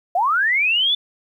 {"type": "linear sweep", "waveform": "sine", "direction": "up", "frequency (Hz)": [659.3, 3536], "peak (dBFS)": -15, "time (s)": [0.15, 0.95], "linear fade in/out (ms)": 5, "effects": ["9-bit"]}